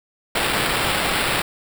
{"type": "noise with sample-and-hold", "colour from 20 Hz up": "blue", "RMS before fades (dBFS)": -21, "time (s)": [0.35, 1.42], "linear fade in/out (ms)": 5, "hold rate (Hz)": 6300, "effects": []}